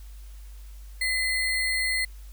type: tone with sample-and-hold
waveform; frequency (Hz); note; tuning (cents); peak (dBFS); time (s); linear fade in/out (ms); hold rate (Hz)
sine; 2029; B6; +46; -23; 1.01-2.05; 5; 6300
effects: added 50 Hz sine -40 dBFS peak until 2.32 s + white hiss -57 dBFS RMS until 2.32 s